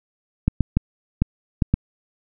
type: clicks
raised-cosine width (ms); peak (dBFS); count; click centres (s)
5; -4; 6; 0.48 / 0.607 / 0.77 / 1.22 / 1.622 / 1.74
effects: none